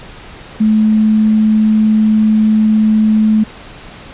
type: tone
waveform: sine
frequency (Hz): 216.3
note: A3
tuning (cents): -29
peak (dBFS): -7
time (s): 0.6-3.44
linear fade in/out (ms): 10
effects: pink hiss -34 dBFS RMS until 4.13 s + resampled to 8000 Hz